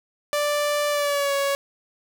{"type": "tone with pitch glide", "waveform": "sawtooth", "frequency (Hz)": [587.3, 558.2], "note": ["D5", "C#5"], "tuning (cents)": [0, 12], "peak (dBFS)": -17, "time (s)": [0.33, 1.55], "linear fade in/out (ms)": 0, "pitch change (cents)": -88, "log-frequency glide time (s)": [0.9, 1.34], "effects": []}